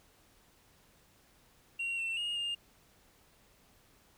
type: tone with pitch steps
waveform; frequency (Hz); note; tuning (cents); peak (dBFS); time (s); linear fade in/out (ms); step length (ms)
sine; 2748 / 2696 / 2855 / 2818; F7 / E7 / F7 / F7; -29 / +38 / +37 / +15; -30; 1.79-2.55; 10; 190
effects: tanh soft clip ceiling -32 dBFS + pink hiss -65 dBFS RMS until 4.17 s